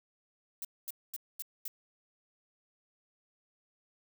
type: noise bursts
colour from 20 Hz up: violet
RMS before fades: -39 dBFS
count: 5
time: 0.62-1.68 s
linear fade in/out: 2 ms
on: 28 ms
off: 230 ms
effects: none